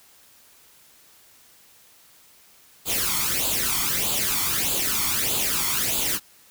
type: noise with flanger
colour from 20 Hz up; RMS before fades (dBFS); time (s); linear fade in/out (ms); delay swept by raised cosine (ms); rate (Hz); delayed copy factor
white; -24; 2.85-6.2; 50; 0.26 to 0.92; 1.6; +0.7
effects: white hiss -54 dBFS RMS until 6.5 s